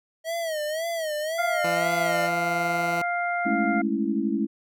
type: tone with vibrato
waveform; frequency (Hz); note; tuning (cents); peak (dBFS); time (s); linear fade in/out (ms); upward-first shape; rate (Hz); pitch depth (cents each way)
square; 637; D#5; +41; -27; 0.24-2.3; 50; sine; 1.9; 110
type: harmonic tone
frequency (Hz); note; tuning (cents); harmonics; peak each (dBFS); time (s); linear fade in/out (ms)
700; F5; +4; 1 / 2 / 3; -26 / -29 / -31; 1.38-3.82; 10
type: tone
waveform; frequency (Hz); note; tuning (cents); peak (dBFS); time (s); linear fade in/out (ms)
10% pulse; 169.6; E3; +50; -20; 1.64-3.02; 5
type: chord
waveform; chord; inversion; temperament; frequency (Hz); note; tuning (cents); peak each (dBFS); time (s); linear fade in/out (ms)
sine; A major seventh; third; equal; 207.7 / 220 / 277.2 / 329.6; G#3 / A3 / C#4 / E4; 0 / 0 / 0 / 0; -28; 3.45-4.47; 20
effects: none